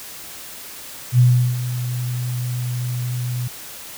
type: tone with ADSR envelope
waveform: sine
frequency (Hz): 123.47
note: B2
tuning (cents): 0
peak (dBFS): -8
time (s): 1.12-3.48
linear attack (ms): 68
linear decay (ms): 370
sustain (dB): -13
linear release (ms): 7
effects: white hiss -36 dBFS RMS until 3.97 s